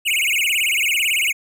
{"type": "tone with vibrato", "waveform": "square", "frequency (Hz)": 2517, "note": "D#7", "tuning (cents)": 19, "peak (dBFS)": -17, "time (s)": [0.05, 1.33], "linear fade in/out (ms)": 20, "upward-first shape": "sine", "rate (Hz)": 18, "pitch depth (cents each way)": 280, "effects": []}